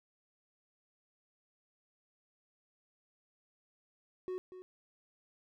triangle tone with echo, 368.8 Hz, F#4, 6 cents flat, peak -34 dBFS, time 4.28-4.38 s, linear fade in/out 0 ms, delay 240 ms, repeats 1, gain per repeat -11 dB, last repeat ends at 4.62 s, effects none

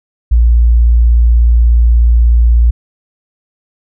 sine tone, 58.27 Hz, A#1, in tune, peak -4 dBFS, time 0.31-2.71 s, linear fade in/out 10 ms, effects none

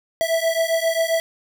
square beating tone pair, 654 / 661.5 Hz, E5 / E5, -14 / +6 cents, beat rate 7.5 Hz, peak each -22 dBFS, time 0.21-1.2 s, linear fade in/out 0 ms, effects none

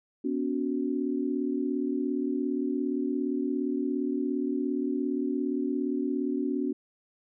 sine chord, B suspended second, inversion none, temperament equal with one note detuned, 246.9 / 284.2 / 370 Hz, B3 / C#4 / F#4, 0 / +43 / 0 cents, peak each -31 / -29 / -33 dBFS, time 0.24-6.73 s, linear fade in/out 10 ms, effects none

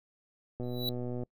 click train, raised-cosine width 2 ms, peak -25 dBFS, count 79, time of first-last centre 0.6-1.234 s, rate 123 Hz
square tone with exponential growth, 3936 Hz, B7, 7 cents flat, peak -29 dBFS, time 0.63-0.89 s, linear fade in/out 1 ms, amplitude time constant 56 ms
effects noise-tail reverb RT60 0.1 s tail -25 dB re dry

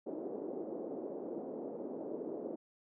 pink band-pass noise, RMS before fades -42 dBFS, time 0.06-2.56 s, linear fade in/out 10 ms, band 290 to 530 Hz, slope 24 dB/octave, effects none

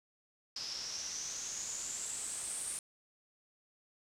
white noise with low-pass filter sweep, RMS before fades -41 dBFS, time 0.56-2.79 s, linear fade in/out 2 ms, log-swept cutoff 5100 to 9200 Hz, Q 8.7, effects none

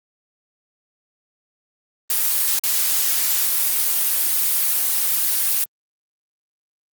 blue noise with dropouts, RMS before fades -19 dBFS, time 2.1-5.64 s, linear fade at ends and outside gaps 1 ms, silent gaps 2.59-2.637 s, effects Opus 32 kbps

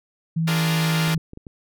sine tone with pitch glide, 163 to 161.41 Hz, E3 to E3, -19 to -36 cents, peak -19 dBFS, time 0.36-1.18 s, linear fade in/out 10 ms, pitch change -17 cents, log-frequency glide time 0.54-0.77 s
5% pulse chord, Bb dominant seventh, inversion first, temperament equal, 293.7 / 349.2 / 415.3 / 466.2 Hz, D4 / F4 / Ab4 / Bb4, 0 / 0 / 0 / 0 cents, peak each -18 / -19 / -20 / -18 dBFS, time 0.47-1.15 s, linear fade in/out 10 ms
clicks, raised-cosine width 3 ms, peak -25 dBFS, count 6, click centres 1.08 / 1.147 / 1.177 / 1.334 / 1.374 / 1.468 s
effects none

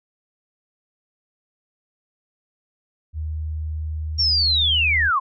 sine tone, 77.78 Hz, D#2, in tune, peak -24 dBFS, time 3.13-5.11 s, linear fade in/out 50 ms
sine linear sweep, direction down, 5588 to 1000 Hz, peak -16 dBFS, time 4.18-5.2 s, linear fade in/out 20 ms
effects none

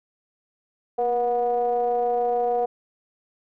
triangle ring-modulated tone, 123.47 Hz, B2, in tune, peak -15 dBFS, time 0.98-2.66 s, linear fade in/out 10 ms, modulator 604 Hz, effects none

